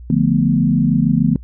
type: chord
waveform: sine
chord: B half-diminished seventh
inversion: first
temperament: equal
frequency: 146.83 / 174.61 / 220 / 246.9 Hz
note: D3 / F3 / A3 / B3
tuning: 0 / 0 / 0 / 0 cents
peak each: -17 dBFS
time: 0.1-1.36 s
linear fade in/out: 2 ms
effects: noise-tail reverb RT60 0.1 s tail -26 dB re dry + added 60 Hz sine -32 dBFS peak until 1.43 s